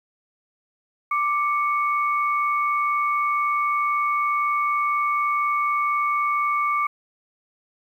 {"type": "tone pair together", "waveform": "sine", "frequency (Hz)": [1174.7, 2219], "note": ["D6", "C#7"], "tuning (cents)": [0, 1], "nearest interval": "major seventh", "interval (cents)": 1101, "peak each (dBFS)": [-20, -27], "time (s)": [1.11, 6.87], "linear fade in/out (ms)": 5, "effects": ["9-bit"]}